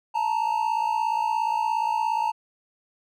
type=tone pair together; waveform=triangle; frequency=872.9 / 930 Hz; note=A5 / A#5; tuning=-14 / -4 cents; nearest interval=minor second; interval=110 cents; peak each=-23 dBFS; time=0.14-2.32 s; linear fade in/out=20 ms; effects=none